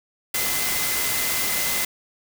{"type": "tone in noise", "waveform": "sine", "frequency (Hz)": 2047, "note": "C7", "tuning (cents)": -38, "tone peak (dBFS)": -31, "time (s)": [0.34, 1.85], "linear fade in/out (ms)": 5, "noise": "white", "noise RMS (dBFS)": -24, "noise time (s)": [0.34, 1.85], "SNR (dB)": -10, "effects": []}